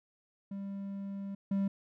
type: tone pair in turn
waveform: triangle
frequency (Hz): 197.6 / 196.72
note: G3 / G3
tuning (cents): +14 / +6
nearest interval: unison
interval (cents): 8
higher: first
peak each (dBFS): -35 / -26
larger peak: second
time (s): 0.51-1.35 / 1.51-1.68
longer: first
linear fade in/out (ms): 5
effects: none